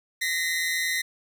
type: tone pair together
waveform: sawtooth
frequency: 1864.7 / 2033 Hz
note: A#6 / B6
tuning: 0 / +50 cents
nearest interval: minor second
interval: 150 cents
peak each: -24 dBFS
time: 0.21-1.02 s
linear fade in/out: 10 ms
effects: none